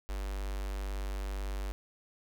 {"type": "tone with notch filter", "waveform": "square", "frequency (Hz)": 49, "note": "G1", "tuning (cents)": 0, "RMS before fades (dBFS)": -36, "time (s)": [0.09, 1.72], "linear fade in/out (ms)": 0, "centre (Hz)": 160, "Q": 0.68, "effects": []}